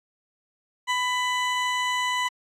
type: tone with ADSR envelope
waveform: 20% pulse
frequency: 996 Hz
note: B5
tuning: 14 cents sharp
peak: -16 dBFS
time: 0.87-2.29 s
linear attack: 33 ms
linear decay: 38 ms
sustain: -2 dB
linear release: 18 ms
effects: low-pass 7000 Hz 12 dB/octave + AAC 48 kbps

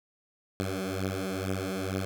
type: beating tone pair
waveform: 10% pulse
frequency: 94.1 / 96.3 Hz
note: F#2 / G2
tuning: +30 / -30 cents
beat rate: 2.2 Hz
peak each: -25 dBFS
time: 0.6-2.05 s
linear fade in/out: 0 ms
effects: none

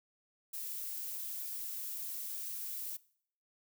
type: noise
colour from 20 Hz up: violet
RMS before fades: -41 dBFS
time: 0.53-2.97 s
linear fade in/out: 10 ms
effects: noise-tail reverb RT60 0.6 s tail -21 dB re dry

